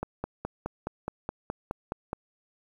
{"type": "click train", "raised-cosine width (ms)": 1, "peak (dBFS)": -17, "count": 11, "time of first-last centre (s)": [0.03, 2.131], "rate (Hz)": 4.76, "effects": ["9-bit"]}